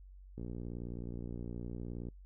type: click train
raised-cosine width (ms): 3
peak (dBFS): -30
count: 102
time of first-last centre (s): 0.38-2.086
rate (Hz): 59.2
effects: noise-tail reverb RT60 0.1 s tail -25 dB re dry + added 47 Hz sine -51 dBFS peak until 2.25 s